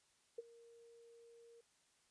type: tone with ADSR envelope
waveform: sine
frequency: 466.2 Hz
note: A#4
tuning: in tune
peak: -40 dBFS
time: 0.38-1.61 s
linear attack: 7 ms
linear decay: 25 ms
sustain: -20 dB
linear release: 6 ms
effects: white hiss -75 dBFS RMS until 2.1 s + resampled to 22050 Hz